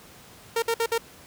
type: tone bursts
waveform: sawtooth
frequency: 460 Hz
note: A#4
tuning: 23 cents flat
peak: -18 dBFS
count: 4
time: 0.56-0.98 s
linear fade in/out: 5 ms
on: 63 ms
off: 56 ms
effects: pink hiss -49 dBFS RMS until 1.26 s + high-pass 60 Hz 12 dB/octave